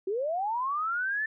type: linear sweep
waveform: sine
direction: up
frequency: 363 to 1782 Hz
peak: -27 dBFS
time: 0.07-1.26 s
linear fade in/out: 5 ms
effects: none